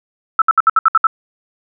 sine tone bursts, 1318.5 Hz, E6, in tune, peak -6 dBFS, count 8, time 0.39-1.069 s, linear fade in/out 2 ms, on 28 ms, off 65 ms, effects none

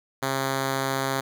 5% pulse tone, 134.8 Hz, C#3, 48 cents flat, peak -13 dBFS, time 0.22-1.21 s, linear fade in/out 10 ms, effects none

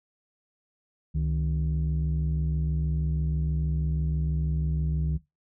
sine tone pair together, 69.34 / 155.56 Hz, C#2 / D#3, +1 / 0 cents, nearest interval octave + major second, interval 1399 cents, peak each -25 dBFS, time 1.14-5.18 s, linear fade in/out 20 ms, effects noise-tail reverb RT60 0.2 s tail -19 dB re dry + tanh soft clip ceiling -20 dBFS

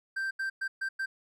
triangle tone bursts at uneven times, 1568 Hz, G6, in tune, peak -28 dBFS, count 5, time 0.16-0.31 / 0.39-0.5 / 0.61-0.68 / 0.81-0.89 / 0.99-1.06 s, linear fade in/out 10 ms, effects none

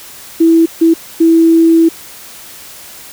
sine tone bursts at uneven times, 329 Hz, E4, 3 cents flat, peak -4 dBFS, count 3, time 0.4-0.66 / 0.81-0.94 / 1.2-1.89 s, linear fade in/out 10 ms, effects white hiss -33 dBFS RMS until 3.12 s

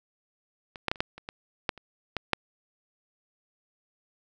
clicks, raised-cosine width 0.3 ms, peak -24 / -10 / -10 / -30 / -8 / -27 / -20 / -9 / -30 / -13 / -6 dBFS, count 11, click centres 0.758 / 0.883 / 0.915 / 0.958 / 1.005 / 1.18 / 1.289 / 1.692 / 1.777 / 2.167 / 2.333 s, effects none

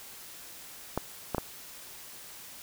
clicks, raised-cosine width 1 ms, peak -14 dBFS, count 3, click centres 0.976 / 1.347 / 1.382 s, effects white hiss -47 dBFS RMS until 2.62 s

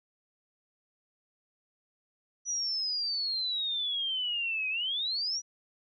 sine exponential two-way sweep, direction down then up, 5920 to 2500 to 5920 Hz, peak -29 dBFS, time 2.45-5.42 s, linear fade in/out 50 ms, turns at 4.69 s, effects none

